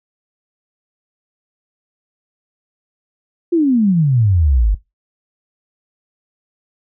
sine exponential sweep, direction down, 355.8 to 47 Hz, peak -10 dBFS, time 3.52-4.75 s, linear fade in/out 10 ms, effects noise-tail reverb RT60 0.2 s tail -19 dB re dry

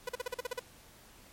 sawtooth tone bursts, 494.8 Hz, B4, 3 cents sharp, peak -29 dBFS, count 9, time 0.07-0.595 s, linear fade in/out 5 ms, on 21 ms, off 42 ms, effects pink hiss -57 dBFS RMS until 1.32 s + MP3 64 kbps

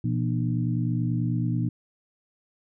harmonic tone with a mistuned harmonic, 60.3 Hz, B1, 41 cents flat, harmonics 2 / 3 / 4 / 5, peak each -25 / -29 / -31 / -33 dBFS, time 0.04-1.69 s, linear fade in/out 5 ms, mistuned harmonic 3, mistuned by -110 cents, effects none

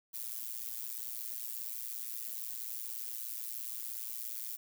violet noise with amplitude modulation, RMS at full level -37 dBFS, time 0.13-4.57 s, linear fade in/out 20 ms, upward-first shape sine, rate 117 Hz, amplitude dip 95%, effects none

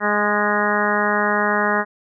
harmonic tone with a mistuned harmonic, 207.9 Hz, G#3, 2 cents sharp, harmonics 1 / 2 / 3 / 4 / 5 / 6 / 7 / 8 / 9, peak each -25 / -25 / -25 / -25 / -25 / -25 / -25 / -25 / -25 dBFS, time 0-1.85 s, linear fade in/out 50 ms, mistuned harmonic 6, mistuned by -16 cents, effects none

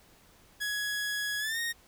sawtooth tone with pitch glide, 1675 to 1858.5 Hz, G#6 to A#6, +14 to -6 cents, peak -27 dBFS, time 0.6-1.73 s, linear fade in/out 20 ms, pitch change +180 cents, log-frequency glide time 1.39-1.59 s, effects pink hiss -60 dBFS RMS until 1.87 s

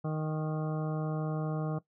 harmonic tone with a mistuned harmonic, 155.4 Hz, D#3, 2 cents flat, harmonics 1 / 2 / 3 / 4 / 5 / 7 / 8 / 9, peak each -31 / -40 / -40 / -42 / -44 / -49 / -49 / -55 dBFS, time 0.04-1.79 s, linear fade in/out 10 ms, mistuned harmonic 8, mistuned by -17 cents, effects noise-tail reverb RT60 0.1 s tail -17 dB re dry

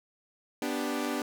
sawtooth chord, G major, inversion first, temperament equal, 246.9 / 293.7 / 392 Hz, B3 / D4 / G4, 0 / 0 / 0 cents, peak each -30 / -29 / -33 dBFS, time 0.62-1.22 s, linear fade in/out 2 ms, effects none

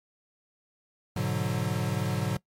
square chord, G# half-diminished seventh, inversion none, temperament equal, 103.83 / 123.47 / 146.83 / 185 Hz, G#2 / B2 / D3 / F#3, 0 / 0 / 0 / 0 cents, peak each -33 dBFS, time 1.16-2.37 s, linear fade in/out 5 ms, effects noise-tail reverb RT60 0.1 s tail -21 dB re dry + MP3 64 kbps

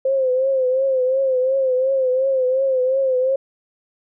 sine tone with vibrato, 523.3 Hz, C5, in tune, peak -15 dBFS, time 0.05-3.36 s, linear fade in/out 5 ms, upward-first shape triangle, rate 2.8 Hz, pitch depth 75 cents each way, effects none

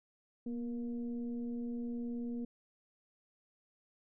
sine tone with frequency modulation, 239.5 Hz, A#3, 47 cents sharp, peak -36 dBFS, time 0.46-2.45 s, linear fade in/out 5 ms, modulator 230 Hz, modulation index 0.51, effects none

